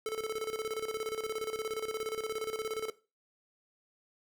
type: tone with tremolo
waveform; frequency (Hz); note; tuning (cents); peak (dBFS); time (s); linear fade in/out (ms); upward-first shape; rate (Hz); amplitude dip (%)
square; 438.7; A4; -5; -32; 0.06-2.9; 2; square; 17; 70
effects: noise-tail reverb RT60 0.3 s tail -17 dB re dry